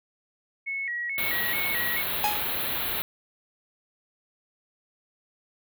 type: tone with vibrato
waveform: sine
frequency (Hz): 2050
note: C7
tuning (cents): -36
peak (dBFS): -28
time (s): 0.66-2.03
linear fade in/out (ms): 20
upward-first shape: square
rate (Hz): 2.3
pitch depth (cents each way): 120
type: band-stop noise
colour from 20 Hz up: white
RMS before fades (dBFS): -29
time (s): 1.18-3.02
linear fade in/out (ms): 0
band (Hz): 4200 to 11000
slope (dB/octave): 96
type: tone with exponential decay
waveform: 45% pulse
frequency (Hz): 838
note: G#5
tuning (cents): +15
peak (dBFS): -20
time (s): 2.24-2.53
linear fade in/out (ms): 1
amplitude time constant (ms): 61
effects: none